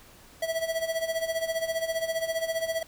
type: tone with tremolo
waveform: square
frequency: 654 Hz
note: E5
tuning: 14 cents flat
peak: -25 dBFS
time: 0.42-2.83 s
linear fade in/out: 5 ms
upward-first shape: sine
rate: 15 Hz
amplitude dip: 75%
effects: pink hiss -53 dBFS RMS until 2.87 s